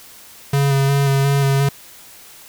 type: tone with vibrato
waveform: square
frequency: 138.59 Hz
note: C#3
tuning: in tune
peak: -14 dBFS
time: 0.53-1.69 s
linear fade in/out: 5 ms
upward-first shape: square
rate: 2.8 Hz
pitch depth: 17 cents each way
effects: white hiss -42 dBFS RMS until 2.48 s